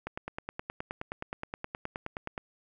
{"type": "click train", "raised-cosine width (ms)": 0.5, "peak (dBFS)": -20, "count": 23, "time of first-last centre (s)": [0.07, 2.378], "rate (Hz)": 9.53, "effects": []}